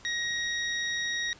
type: tone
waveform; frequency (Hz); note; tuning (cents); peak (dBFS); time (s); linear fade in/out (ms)
25% pulse; 1886; A#6; +20; -25; 0.05-1.33; 0
effects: pink hiss -53 dBFS RMS until 1.39 s + resampled to 16000 Hz